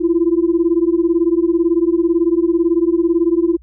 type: beating tone pair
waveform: sine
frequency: 329.6 / 347.6 Hz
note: E4 / F4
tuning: 0 / -8 cents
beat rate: 18 Hz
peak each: -14 dBFS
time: 0-3.57 s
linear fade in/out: 20 ms
effects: tanh soft clip ceiling -5 dBFS + added 60 Hz sine -41 dBFS peak until 3.62 s